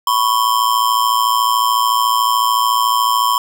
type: ring-modulated tone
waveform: square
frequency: 1046.5 Hz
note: C6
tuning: in tune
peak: -10 dBFS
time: 0.07-3.38 s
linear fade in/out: 2 ms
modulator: 56.9 Hz
effects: none